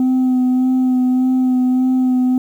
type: tone with vibrato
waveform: sine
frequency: 255.2 Hz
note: C4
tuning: 43 cents flat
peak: -9 dBFS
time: 0-2.38 s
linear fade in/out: 2 ms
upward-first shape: sine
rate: 1.7 Hz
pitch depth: 17 cents each way
effects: tanh soft clip ceiling -11 dBFS + 8-bit